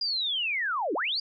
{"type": "linear two-way sweep", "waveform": "sine", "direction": "down then up", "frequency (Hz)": [4900, 270.8, 4900], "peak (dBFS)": -26, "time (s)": [0.01, 1.2], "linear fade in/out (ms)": 5, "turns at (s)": 0.94, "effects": []}